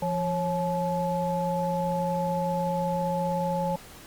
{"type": "tone cluster", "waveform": "sine", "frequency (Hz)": [171.8, 546, 860], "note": ["F3", "C#5", "A5"], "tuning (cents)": [-28, -26, -40], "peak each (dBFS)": -29, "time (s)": [0.02, 3.76], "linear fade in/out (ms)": 5, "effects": ["pink hiss -47 dBFS RMS until 4.06 s", "Opus 48 kbps"]}